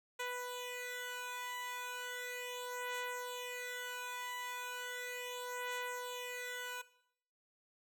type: beating tone pair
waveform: 10% pulse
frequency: 493.9 / 494.26 Hz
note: B4 / B4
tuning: 0 / +1 cents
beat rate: 0.36 Hz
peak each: -37 / -34 dBFS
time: 0.19-6.82 s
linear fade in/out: 10 ms
effects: noise-tail reverb RT60 0.7 s tail -18 dB re dry